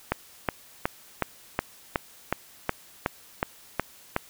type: click train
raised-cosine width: 0.5 ms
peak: -8 dBFS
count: 12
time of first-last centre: 0.12-4.164 s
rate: 2.72 Hz
effects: white hiss -52 dBFS RMS until 4.29 s